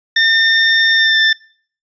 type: tone with pitch glide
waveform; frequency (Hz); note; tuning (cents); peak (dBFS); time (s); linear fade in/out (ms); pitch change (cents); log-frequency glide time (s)
25% pulse; 1809 to 1777.9; A6 to A6; +48 to +18; -6; 0.16-1.33; 5; -30; 0.96-1.18
effects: noise-tail reverb RT60 0.5 s tail -23 dB re dry + resampled to 16000 Hz